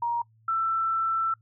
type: tone pair in turn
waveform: sine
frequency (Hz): 943 / 1333.6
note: A#5 / E6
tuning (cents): +20 / +20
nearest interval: tritone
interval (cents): 600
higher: second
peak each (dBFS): -24 / -23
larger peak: second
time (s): 0.02-0.22 / 0.48-1.34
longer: second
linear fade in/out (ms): 5
effects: noise-tail reverb RT60 0.1 s tail -24 dB re dry + added 111 Hz sine -58 dBFS peak until 1.41 s